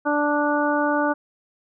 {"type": "harmonic tone", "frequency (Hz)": 293.7, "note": "D4", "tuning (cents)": 0, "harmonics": [1, 2, 3, 4, 5], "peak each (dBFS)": [-23, -24, -25, -28, -26], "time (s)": [0.05, 1.14], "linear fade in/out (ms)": 20, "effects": []}